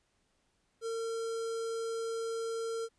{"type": "tone with notch filter", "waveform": "square", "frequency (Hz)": 455.3, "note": "A#4", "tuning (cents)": -41, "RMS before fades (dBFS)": -36, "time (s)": [0.81, 2.89], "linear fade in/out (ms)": 50, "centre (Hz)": 2400, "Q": 1.1, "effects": ["pink hiss -75 dBFS RMS until 2.98 s", "resampled to 22050 Hz"]}